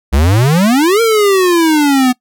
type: exponential two-way sweep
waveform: square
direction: up then down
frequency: 63.5 to 466.2 to 247 Hz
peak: -8 dBFS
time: 0.12-2.13 s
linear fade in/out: 20 ms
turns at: 1.01 s
effects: noise-tail reverb RT60 0.1 s tail -22 dB re dry